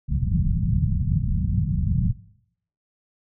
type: low-pass noise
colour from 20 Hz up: white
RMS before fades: -22 dBFS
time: 0.08-2.13 s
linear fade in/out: 20 ms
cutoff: 180 Hz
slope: 48 dB/octave
effects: noise-tail reverb RT60 0.7 s tail -19 dB re dry